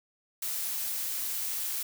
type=noise; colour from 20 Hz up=blue; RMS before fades=-33 dBFS; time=0.42-1.83 s; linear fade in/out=5 ms; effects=none